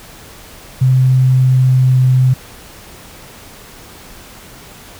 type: tone with pitch glide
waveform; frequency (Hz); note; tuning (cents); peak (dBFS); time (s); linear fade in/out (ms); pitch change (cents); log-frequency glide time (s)
sine; 129.5 to 128.61; C3 to C3; -17 to -29; -7; 0.81-2.34; 10; -12; 1.13-2.16
effects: pink hiss -37 dBFS RMS until 4.99 s